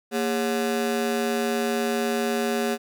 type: ring-modulated tone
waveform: 30% pulse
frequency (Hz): 320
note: D#4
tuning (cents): +49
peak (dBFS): -17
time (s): 0.11-2.78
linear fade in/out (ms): 50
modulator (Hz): 88
effects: none